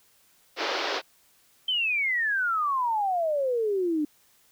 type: band-pass noise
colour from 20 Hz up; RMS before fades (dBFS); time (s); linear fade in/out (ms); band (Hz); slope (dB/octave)
pink; -29; 0.56-1.02; 50; 330 to 5300; 48
type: exponential sweep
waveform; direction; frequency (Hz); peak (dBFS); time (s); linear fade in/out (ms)
sine; down; 3136 to 291.2; -23; 1.68-4.05; 5
effects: white hiss -62 dBFS RMS until 4.51 s